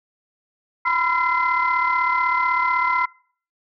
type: tone cluster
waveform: sine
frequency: 988 / 1024 / 1363 / 2058 Hz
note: B5 / C6 / F6 / C7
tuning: 0 / -38 / -43 / -29 cents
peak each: -22 dBFS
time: 0.85-3.06 s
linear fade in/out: 10 ms
effects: noise-tail reverb RT60 0.5 s tail -25 dB re dry + tanh soft clip ceiling -10 dBFS